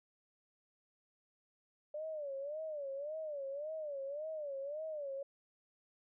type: tone with vibrato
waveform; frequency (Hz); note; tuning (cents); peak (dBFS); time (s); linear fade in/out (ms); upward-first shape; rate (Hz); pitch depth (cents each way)
sine; 587.3; D5; 0; -39; 1.94-5.23; 5; sine; 1.8; 140
effects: none